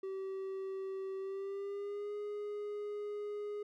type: tone with pitch glide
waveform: triangle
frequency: 384.6 to 414.6 Hz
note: G4 to G#4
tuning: -33 to -3 cents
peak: -36 dBFS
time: 0.03-3.63 s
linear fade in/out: 5 ms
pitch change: +130 cents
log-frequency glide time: 1.18-2.14 s
effects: none